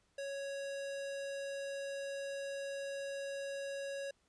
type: tone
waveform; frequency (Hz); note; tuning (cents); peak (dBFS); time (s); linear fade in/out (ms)
square; 554.4; C#5; 0; -40; 0.18-4.11; 5
effects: pink hiss -75 dBFS RMS until 4.28 s + resampled to 22050 Hz